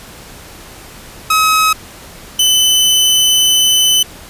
sawtooth tone pair in turn, 1276 / 3023 Hz, D#6 / F#7, +43 / +36 cents, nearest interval octave + minor third, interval 1493 cents, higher second, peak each -5 dBFS, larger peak neither, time 1.3-1.73 / 2.39-4.03 s, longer second, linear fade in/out 5 ms, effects pink hiss -35 dBFS RMS until 4.29 s + resampled to 32000 Hz

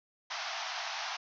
pink band-pass noise, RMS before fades -38 dBFS, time 0.3-1.17 s, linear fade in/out 10 ms, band 660 to 6100 Hz, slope 96 dB/octave, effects none

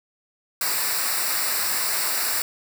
white noise with comb filter, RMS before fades -24 dBFS, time 0.61-2.42 s, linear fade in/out 2 ms, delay 0.31 ms, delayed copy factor -0.75, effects none

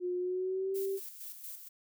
sine tone with pitch glide, 358.9 to 389.1 Hz, F4 to G4, +47 to -13 cents, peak -31 dBFS, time 0-1 s, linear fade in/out 50 ms, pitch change +140 cents, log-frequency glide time 0.18-0.77 s
violet noise with tremolo, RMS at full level -44 dBFS, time 0.74-1.69 s, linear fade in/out 20 ms, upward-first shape square, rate 4.3 Hz, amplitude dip 50%
effects none

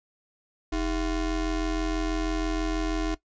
square ring-modulated tone, 179.1 Hz, F3, 44 cents sharp, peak -23 dBFS, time 0.72-3.15 s, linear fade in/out 10 ms, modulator 136 Hz, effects noise-tail reverb RT60 0.1 s tail -18 dB re dry + resampled to 16000 Hz

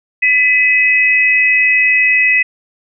sine tone pair together, 2000 / 2548 Hz, B6 / D#7, +21 / +41 cents, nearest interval major third, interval 420 cents, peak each -11 dBFS, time 0.22-2.43 s, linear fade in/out 10 ms, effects none

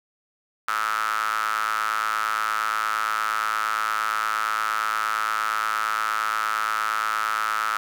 sawtooth tone with high-pass filter, 108.6 Hz, A2, 22 cents flat, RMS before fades -25 dBFS, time 0.68-7.77 s, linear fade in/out 0 ms, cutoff 1300 Hz, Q 8.3, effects none

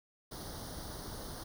pink noise with comb filter, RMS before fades -44 dBFS, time 0.31-1.44 s, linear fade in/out 10 ms, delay 0.2 ms, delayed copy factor +0.85, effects none

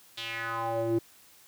square tone with band-pass filter sweep, 114.6 Hz, A#2, 29 cents flat, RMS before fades -31 dBFS, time 0.17-0.99 s, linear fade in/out 10 ms, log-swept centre 3700 to 310 Hz, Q 3.6, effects white hiss -57 dBFS RMS until 1.47 s + high-pass 60 Hz 12 dB/octave

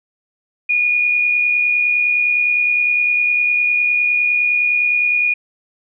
sine tone with amplitude modulation, 2446 Hz, D#7, 30 cents flat, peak -11 dBFS, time 0.69-5.34 s, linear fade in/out 10 ms, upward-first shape sine, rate 69.8 Hz, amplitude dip 40%, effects none

